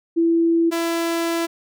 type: tone pair in turn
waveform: sine / sawtooth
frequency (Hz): 333.3 / 334.7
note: E4 / E4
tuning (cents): +19 / +26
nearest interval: unison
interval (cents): 7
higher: second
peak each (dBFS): -14 / -16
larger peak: first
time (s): 0.16-0.71 / 0.71-1.47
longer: second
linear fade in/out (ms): 20
effects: none